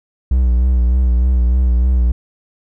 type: tone with vibrato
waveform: triangle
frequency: 61.74 Hz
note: B1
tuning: in tune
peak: -8 dBFS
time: 0.31-2.12 s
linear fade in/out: 5 ms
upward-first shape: sine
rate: 3.3 Hz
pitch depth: 59 cents each way
effects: none